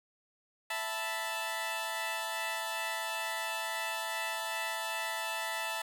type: chord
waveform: 15% pulse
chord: E suspended fourth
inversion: none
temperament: equal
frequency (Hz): 659.3 / 880 / 987.8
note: E5 / A5 / B5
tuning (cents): 0 / 0 / 0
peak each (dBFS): -33 / -30 / -35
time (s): 0.7-5.82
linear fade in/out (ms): 5
effects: none